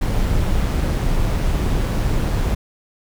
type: noise with amplitude modulation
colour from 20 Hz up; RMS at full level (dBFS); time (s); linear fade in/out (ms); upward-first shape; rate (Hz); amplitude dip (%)
brown; -17; 0.01-2.55; 10; sine; 155; 30
effects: none